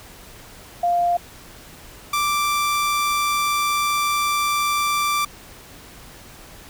sine / sawtooth tone pair in turn, 698.5 / 1174.7 Hz, F5 / D6, 0 / 0 cents, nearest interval major sixth, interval 900 cents, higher second, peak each -16 / -15 dBFS, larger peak second, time 0.83-1.17 / 2.13-5.25 s, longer second, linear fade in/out 5 ms, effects pink hiss -43 dBFS RMS until 6.69 s

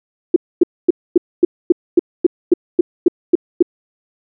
sine tone bursts, 349.2 Hz, F4, in tune, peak -4 dBFS, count 13, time 0.34-3.626 s, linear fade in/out 5 ms, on 22 ms, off 250 ms, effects none

